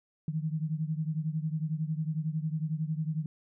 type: beating tone pair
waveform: sine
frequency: 153.7 / 164.7 Hz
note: D#3 / E3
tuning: -21 / -1 cents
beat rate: 11 Hz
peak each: -31 / -34 dBFS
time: 0.28-3.26 s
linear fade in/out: 2 ms
effects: none